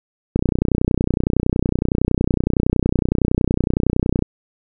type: click train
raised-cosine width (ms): 3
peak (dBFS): -3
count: 120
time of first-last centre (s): 0.36-4.224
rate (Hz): 30.8
effects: none